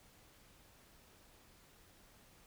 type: silence
effects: pink hiss -64 dBFS RMS until 2.46 s